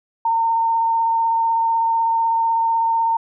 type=tone with vibrato; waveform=sine; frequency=912 Hz; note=A#5; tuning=38 cents flat; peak=-15 dBFS; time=0.25-3.17 s; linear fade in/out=5 ms; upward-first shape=sine; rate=16 Hz; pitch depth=10 cents each way; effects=none